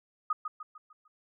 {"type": "tone with echo", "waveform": "sine", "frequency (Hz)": 1245, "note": "D#6", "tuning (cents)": 1, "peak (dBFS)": -25, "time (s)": [0.3, 0.33], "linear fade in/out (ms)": 5, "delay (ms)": 150, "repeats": 5, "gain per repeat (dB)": -7, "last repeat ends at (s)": 1.08, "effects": []}